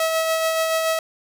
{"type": "tone with tremolo", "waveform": "sawtooth", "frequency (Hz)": 646, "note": "E5", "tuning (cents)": -35, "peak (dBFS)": -14, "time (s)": [0, 0.99], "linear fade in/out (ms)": 2, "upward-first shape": "sine", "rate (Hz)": 7, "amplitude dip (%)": 30, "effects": []}